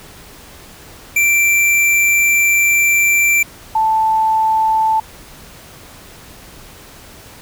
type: tone pair in turn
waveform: square / sine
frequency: 2349 / 879.9 Hz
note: D7 / A5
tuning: 0 / 0 cents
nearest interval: octave + perfect fourth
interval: 1700 cents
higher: first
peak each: -11 dBFS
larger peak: neither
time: 1.16-3.43 / 3.75-5 s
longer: first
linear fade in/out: 5 ms
effects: pink hiss -39 dBFS RMS until 7.41 s